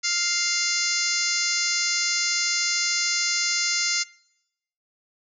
harmonic tone with a mistuned harmonic, 698.5 Hz, F5, in tune, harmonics 2 / 3 / 4 / 5 / 6 / 7 / 8 / 9 / 10, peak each -34 / -28 / -36 / -38 / -31 / -29 / -31 / -29 / -31 dBFS, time 0.03-4.04 s, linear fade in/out 20 ms, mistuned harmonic 8, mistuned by -38 cents, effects noise-tail reverb RT60 0.8 s tail -22 dB re dry

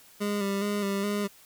25% pulse tone with vibrato, 201.8 Hz, G#3, 49 cents flat, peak -23 dBFS, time 0.2-1.28 s, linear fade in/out 20 ms, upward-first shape square, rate 2.4 Hz, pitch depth 31 cents each way, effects white hiss -55 dBFS RMS until 1.45 s

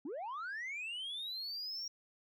sine linear sweep, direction up, 246.9 to 5640 Hz, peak -37 dBFS, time 0.05-1.88 s, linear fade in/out 5 ms, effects tanh soft clip ceiling -38 dBFS

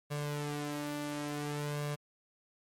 sawtooth tone with flanger, 146.83 Hz, D3, in tune, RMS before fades -37 dBFS, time 0.1-1.96 s, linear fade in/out 20 ms, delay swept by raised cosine 1.8 to 3.4 ms, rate 0.56 Hz, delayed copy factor +0.65, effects MP3 64 kbps

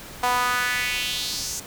sawtooth tone with high-pass filter sweep, 247.1 Hz, B3, 1 cent sharp, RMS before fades -25 dBFS, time 0.23-1.6 s, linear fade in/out 5 ms, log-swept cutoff 820 to 6800 Hz, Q 2.8, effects pink hiss -40 dBFS RMS until 1.66 s

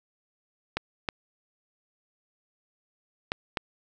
clicks, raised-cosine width 0.3 ms, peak -11 dBFS, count 4, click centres 0.77 / 1.088 / 3.319 / 3.572 s, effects none

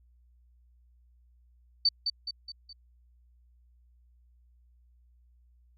sine tone with echo, 4564 Hz, C#8, 50 cents sharp, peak -20 dBFS, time 1.85-1.89 s, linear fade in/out 5 ms, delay 210 ms, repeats 4, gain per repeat -6 dB, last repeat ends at 2.73 s, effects added 60 Hz sine -59 dBFS peak until 5.77 s + Opus 48 kbps

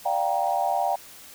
sine chord, G minor seventh, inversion second, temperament just, 588 / 705.6 / 784 / 940.8 Hz, D5 / F5 / G5 / Bb5, +2 / +18 / 0 / +16 cents, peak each -30 / -26 / -25 / -30 dBFS, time 0.05-0.96 s, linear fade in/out 10 ms, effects white hiss -46 dBFS RMS until 1.34 s

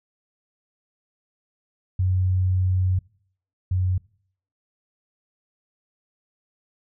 sine tone pair in turn, 92.5 / 92.07 Hz, F#2 / F#2, 0 / -8 cents, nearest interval unison, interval 8 cents, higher first, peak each -18 / -19 dBFS, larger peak first, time 1.99-2.99 / 3.71-3.98 s, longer first, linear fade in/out 5 ms, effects noise-tail reverb RT60 0.6 s tail -24 dB re dry

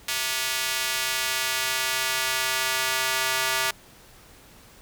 square tone with high-pass filter sweep, 130.81 Hz, C3, in tune, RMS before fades -26 dBFS, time 0.08-3.71 s, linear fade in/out 5 ms, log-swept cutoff 2300 to 1300 Hz, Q 0.73, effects pink hiss -51 dBFS RMS until 4.81 s

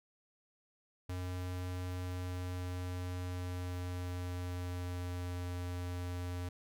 square tone with pitch glide, 90.6 to 89.04 Hz, F#2 to F2, -36 to +34 cents, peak -38 dBFS, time 1.09-6.49 s, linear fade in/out 5 ms, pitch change -30 cents, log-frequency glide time 1.83-5.47 s, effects none

